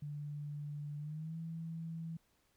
sine tone with pitch glide, 146.83 to 163.86 Hz, D3 to E3, 0 to -10 cents, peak -40 dBFS, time 0.02-2.17 s, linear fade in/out 5 ms, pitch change +190 cents, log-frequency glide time 0.98-1.37 s, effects pink hiss -75 dBFS RMS until 2.56 s

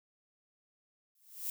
violet noise with exponential growth, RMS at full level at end -34 dBFS, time 1.15-1.5 s, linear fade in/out 2 ms, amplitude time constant 75 ms, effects none

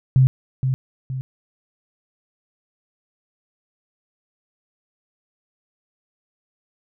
sine tone with echo, 130.9 Hz, C3, 1 cent sharp, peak -10 dBFS, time 0.16-0.27 s, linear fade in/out 0 ms, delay 470 ms, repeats 2, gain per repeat -7 dB, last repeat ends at 1.21 s, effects none

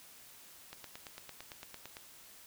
click train, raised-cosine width 0.2 ms, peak -28 dBFS, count 12, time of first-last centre 0.73-1.969 s, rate 8.88 Hz, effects white hiss -56 dBFS RMS until 2.46 s

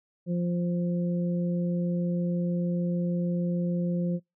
harmonic tone, 174.7 Hz, F3, 1 cent sharp, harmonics 1 / 2 / 3, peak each -25 / -37 / -36 dBFS, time 0.26-4.2 s, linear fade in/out 50 ms, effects noise-tail reverb RT60 0.2 s tail -26 dB re dry

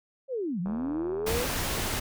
sine linear two-way sweep, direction down then up, 554.4 to 165.9 to 512 Hz, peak -28 dBFS, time 0.28-1.46 s, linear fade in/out 50 ms, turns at 0.6 s
click train, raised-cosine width 1 ms, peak -26 dBFS, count 72, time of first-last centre 0.66-1.541 s, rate 80.6 Hz
pink noise, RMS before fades -30 dBFS, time 1.26-2 s, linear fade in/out 10 ms
effects none

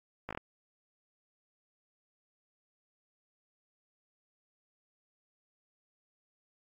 slowing click train, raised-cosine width 0.5 ms, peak -23 dBFS, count 5, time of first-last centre 0.29-0.375 s, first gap 17 ms, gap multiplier 1.15, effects AAC 32 kbps

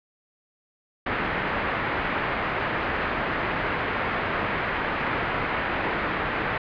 white low-pass noise, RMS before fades -27 dBFS, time 1.06-6.58 s, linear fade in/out 5 ms, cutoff 2100 Hz, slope 24 dB/octave, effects resampled to 11025 Hz

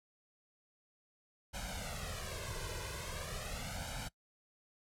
pink noise with flanger, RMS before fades -42 dBFS, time 1.53-4.09 s, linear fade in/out 20 ms, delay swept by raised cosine 1.3 to 2 ms, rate 0.41 Hz, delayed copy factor +1, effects noise-tail reverb RT60 0.1 s tail -22 dB re dry + low-pass 11000 Hz 12 dB/octave

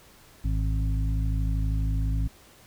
harmonic tone with a mistuned harmonic, 53.2 Hz, G#1, 42 cents sharp, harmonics 1 / 2 / 3 / 5, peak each -24 / -30 / -34 / -38 dBFS, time 0.44-2.28 s, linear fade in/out 10 ms, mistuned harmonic 1, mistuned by +31 cents, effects pink hiss -54 dBFS RMS until 2.66 s

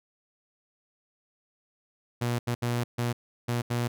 sawtooth tone bursts at uneven times, 120.2 Hz, B2, 46 cents flat, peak -22 dBFS, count 6, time 2.21-2.39 / 2.47-2.55 / 2.62-2.84 / 2.98-3.13 / 3.48-3.62 / 3.7-3.88 s, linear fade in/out 10 ms, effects none

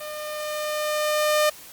sawtooth tone with level ramp, 605 Hz, D#5, 49 cents flat, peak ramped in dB -29 to -13 dBFS, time 0-1.5 s, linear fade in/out 10 ms, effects white hiss -44 dBFS RMS until 1.72 s + Opus 32 kbps

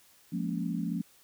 sine chord, Bb minor seventh, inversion second, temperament just, 174.81 / 209.8 / 233.1 / 279.7 Hz, F3 / Ab3 / Bb3 / Db4, +2 / +18 / 0 / +16 cents, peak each -33 / -36 / -36 / -37 dBFS, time 0.32-1.02 s, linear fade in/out 10 ms, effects white hiss -61 dBFS RMS until 1.23 s

